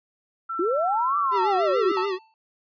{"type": "tone with pitch glide", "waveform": "sine", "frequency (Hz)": [1341, 1304.3], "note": ["E6", "E6"], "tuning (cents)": [29, -19], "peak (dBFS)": -27, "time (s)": [0.49, 2.06], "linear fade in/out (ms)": 10, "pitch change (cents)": -48, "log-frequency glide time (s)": [1.87, 1.94]}
{"type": "linear two-way sweep", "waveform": "sine", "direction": "up then down", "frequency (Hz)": [319.5, 1190, 319.5], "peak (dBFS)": -21, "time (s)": [0.59, 1.92], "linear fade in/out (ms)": 5, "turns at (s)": 1.18}
{"type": "tone with vibrato", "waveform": "square", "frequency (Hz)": 385.8, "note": "G4", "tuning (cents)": -28, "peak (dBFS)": -25, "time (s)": [1.31, 2.19], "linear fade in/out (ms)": 50, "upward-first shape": "sine", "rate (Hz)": 6.9, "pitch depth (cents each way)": 88}
{"type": "tone with exponential decay", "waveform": "square", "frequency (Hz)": 887, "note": "A5", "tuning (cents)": 14, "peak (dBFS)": -25, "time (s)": [1.97, 2.34], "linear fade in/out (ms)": 1, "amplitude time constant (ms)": 79}
{"effects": ["resampled to 11025 Hz"]}